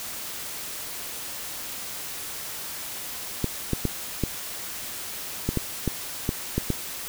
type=clicks; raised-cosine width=3 ms; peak=-10 dBFS; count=10; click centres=3.443 / 3.733 / 3.853 / 4.237 / 5.49 / 5.573 / 5.877 / 6.291 / 6.58 / 6.703 s; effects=white hiss -35 dBFS RMS until 7.08 s